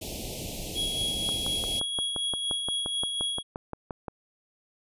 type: band-stop noise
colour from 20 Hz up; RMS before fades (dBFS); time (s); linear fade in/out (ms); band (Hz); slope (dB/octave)
pink; -36; 0.01-1.8; 10; 760 to 2500; 48
type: tone with tremolo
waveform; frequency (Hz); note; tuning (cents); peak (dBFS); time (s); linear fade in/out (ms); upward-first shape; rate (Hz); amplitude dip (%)
square; 3322; G#7; 0; -27; 0.74-3.43; 50; sine; 4.1; 35
type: click train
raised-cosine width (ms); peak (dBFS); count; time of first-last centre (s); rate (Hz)
1; -20; 17; 1.29-4.082; 5.73
effects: resampled to 32000 Hz